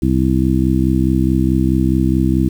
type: harmonic tone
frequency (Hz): 64.7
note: C2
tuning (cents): -19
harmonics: 1 / 2 / 3 / 4 / 5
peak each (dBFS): -18 / -18 / -18 / -18 / -18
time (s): 0.02-2.49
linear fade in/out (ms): 5
effects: 7-bit